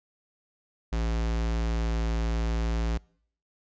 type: tone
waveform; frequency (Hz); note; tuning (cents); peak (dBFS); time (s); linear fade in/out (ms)
square; 56.3; A1; +40; -26; 0.92-2.98; 10
effects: noise-tail reverb RT60 0.6 s tail -25 dB re dry + resampled to 16000 Hz